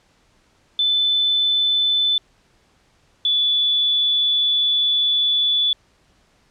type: tone pair in turn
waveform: sine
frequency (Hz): 3513 / 3455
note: A7 / A7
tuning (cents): -3 / -32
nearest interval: unison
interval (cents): 29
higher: first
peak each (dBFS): -15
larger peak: neither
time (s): 0.79-2.18 / 3.25-5.73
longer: second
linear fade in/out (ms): 2
effects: pink hiss -59 dBFS RMS until 6.5 s + low-pass 7000 Hz 12 dB/octave